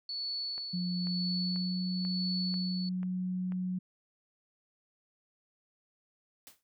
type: tone with tremolo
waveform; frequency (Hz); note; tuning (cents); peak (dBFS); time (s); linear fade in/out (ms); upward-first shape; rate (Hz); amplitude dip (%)
sine; 4435; C#8; 0; -33; 0.09-2.89; 2; sine; 1; 50
type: click train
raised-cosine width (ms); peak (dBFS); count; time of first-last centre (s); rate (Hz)
0.5; -35; 7; 0.58-3.521; 2.04
type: tone with pitch glide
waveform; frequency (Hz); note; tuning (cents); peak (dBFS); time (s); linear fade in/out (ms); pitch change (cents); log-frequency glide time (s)
sine; 179.3 to 183.28; F3 to F#3; +46 to -16; -31; 0.73-3.79; 10; +38; 1.08-1.81
type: noise with exponential decay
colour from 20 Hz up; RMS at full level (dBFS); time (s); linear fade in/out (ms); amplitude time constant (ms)
white; -48; 6.47-6.63; 0; 34
effects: none